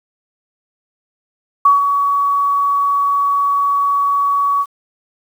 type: tone with ADSR envelope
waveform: sine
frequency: 1129 Hz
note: C#6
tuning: 31 cents sharp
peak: -5 dBFS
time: 1.65-4.66 s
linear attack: 6 ms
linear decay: 150 ms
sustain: -7 dB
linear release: 51 ms
effects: 7-bit